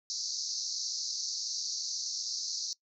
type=band-pass noise; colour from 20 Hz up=white; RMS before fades=-36 dBFS; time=0.1-2.73 s; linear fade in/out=0 ms; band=4200 to 6400 Hz; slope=96 dB/octave; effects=noise-tail reverb RT60 0.1 s tail -21 dB re dry